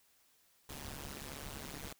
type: noise with amplitude modulation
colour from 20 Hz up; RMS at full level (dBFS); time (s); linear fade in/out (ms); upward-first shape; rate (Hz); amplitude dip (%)
pink; -42; 0.69-1.93; 5; sine; 142; 100
effects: white hiss -70 dBFS RMS until 1.99 s